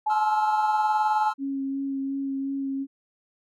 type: tone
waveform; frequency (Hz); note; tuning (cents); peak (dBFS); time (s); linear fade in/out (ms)
sine; 854; G#5; +48; -21; 0.06-1.31; 10
type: chord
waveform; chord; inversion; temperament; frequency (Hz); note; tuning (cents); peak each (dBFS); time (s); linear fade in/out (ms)
triangle; F major seventh; first; just; 873.1 / 1047.7 / 1309.6 / 1396.9; A5 / C6 / E6 / F6; -14 / +2 / -12 / 0; -30 / -32 / -30 / -33; 0.09-1.34; 20
type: tone with vibrato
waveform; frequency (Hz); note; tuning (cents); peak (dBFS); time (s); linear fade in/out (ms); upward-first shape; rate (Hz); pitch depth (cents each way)
sine; 273; C#4; -26; -26; 1.38-2.87; 50; sine; 2.8; 14
effects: none

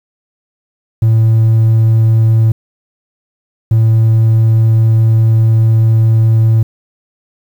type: tone pair in turn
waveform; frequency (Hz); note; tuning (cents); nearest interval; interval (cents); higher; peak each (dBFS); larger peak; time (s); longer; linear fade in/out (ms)
triangle; 111.9 / 111.9; A2 / A2; +30 / +30; unison; 0; neither; -3; neither; 1.02-2.52 / 3.71-6.63; second; 5
effects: tanh soft clip ceiling 0 dBFS + 7-bit

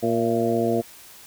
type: harmonic tone with a mistuned harmonic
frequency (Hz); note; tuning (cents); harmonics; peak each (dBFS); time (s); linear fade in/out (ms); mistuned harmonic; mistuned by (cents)
116.54; A#2; 0; 1 / 2 / 3 / 4 / 5 / 6; -31 / -25 / -25 / -25 / -30 / -26; 0.02-0.82; 20; 6; -54
effects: white hiss -46 dBFS RMS until 1.26 s

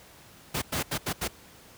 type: noise bursts at uneven times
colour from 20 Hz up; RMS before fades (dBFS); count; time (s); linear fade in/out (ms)
pink; -29; 5; 0.54-0.62 / 0.72-0.83 / 0.91-0.98 / 1.06-1.13 / 1.21-1.28; 10
effects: pink hiss -52 dBFS RMS until 1.77 s + high-pass 60 Hz 12 dB/octave

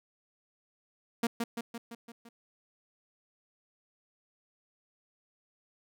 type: tone with echo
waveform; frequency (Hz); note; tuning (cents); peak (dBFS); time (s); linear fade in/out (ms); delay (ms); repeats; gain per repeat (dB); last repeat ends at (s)
sawtooth; 233.1; A#3; 0; -22; 1.23-1.27; 5; 170; 6; -4; 2.29
effects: none

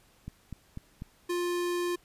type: click train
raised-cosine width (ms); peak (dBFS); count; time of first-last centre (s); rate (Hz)
5; -26; 4; 0.28-1.021; 4.05
type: tone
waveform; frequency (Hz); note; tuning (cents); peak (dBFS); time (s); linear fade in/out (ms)
square; 351.4; F4; +11; -29; 1.29-1.96; 10
effects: pink hiss -63 dBFS RMS until 2.04 s + resampled to 32000 Hz

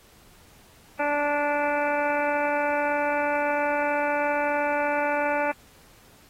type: harmonic tone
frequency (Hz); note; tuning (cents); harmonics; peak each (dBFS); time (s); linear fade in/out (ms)
291.8; D4; -11; 1 / 2 / 3 / 4 / 5 / 6 / 7 / 8 / 9; -33 / -26 / -27 / -38 / -30 / -38 / -40 / -35 / -40; 0.99-5.52; 10
effects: pink hiss -55 dBFS RMS until 6.29 s + AAC 48 kbps

